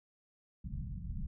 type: low-pass noise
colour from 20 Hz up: pink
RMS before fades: -40 dBFS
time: 0.64-1.27 s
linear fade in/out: 5 ms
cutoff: 200 Hz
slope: 48 dB/octave
effects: none